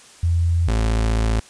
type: tone pair in turn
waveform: sine / 35% pulse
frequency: 84.9 / 55.26 Hz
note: F2 / A1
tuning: -48 / +8 cents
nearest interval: perfect fifth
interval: 744 cents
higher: first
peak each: -15 dBFS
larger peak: neither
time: 0.23-0.68 / 0.68-1.4 s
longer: second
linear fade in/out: 5 ms
effects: white hiss -46 dBFS RMS until 1.49 s + resampled to 22050 Hz